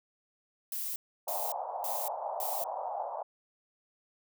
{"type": "noise bursts", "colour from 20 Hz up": "violet", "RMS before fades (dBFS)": -36, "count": 4, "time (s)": [0.72, 2.64], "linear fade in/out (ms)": 2, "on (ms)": 240, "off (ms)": 320}
{"type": "band-pass noise", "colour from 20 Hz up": "white", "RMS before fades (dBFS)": -37, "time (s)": [1.27, 3.23], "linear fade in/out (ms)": 10, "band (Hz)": [600, 900], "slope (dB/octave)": 48}
{"effects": []}